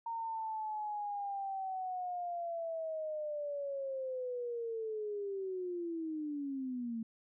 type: linear sweep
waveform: sine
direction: down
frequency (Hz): 924 to 222.4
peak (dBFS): -36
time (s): 0.06-7.03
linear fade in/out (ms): 5
effects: none